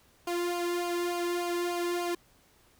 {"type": "tone with flanger", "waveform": "sawtooth", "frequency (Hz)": 349.2, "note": "F4", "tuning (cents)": 0, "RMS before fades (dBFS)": -31, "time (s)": [0.27, 2.15], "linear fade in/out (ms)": 5, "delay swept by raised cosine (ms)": [0.52, 1.62], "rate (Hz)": 3.4, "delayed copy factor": -0.7, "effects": ["pink hiss -63 dBFS RMS until 2.79 s"]}